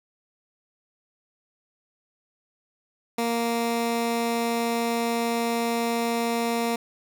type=tone; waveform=15% pulse; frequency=233.1 Hz; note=A#3; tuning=in tune; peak=-17 dBFS; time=3.18-6.76 s; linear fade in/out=5 ms; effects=none